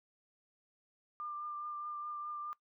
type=tone with vibrato; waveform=sine; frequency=1194 Hz; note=D6; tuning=28 cents sharp; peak=-39 dBFS; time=1.2-2.53 s; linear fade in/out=0 ms; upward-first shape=triangle; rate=4.8 Hz; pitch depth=20 cents each way; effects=noise-tail reverb RT60 0.1 s tail -19 dB re dry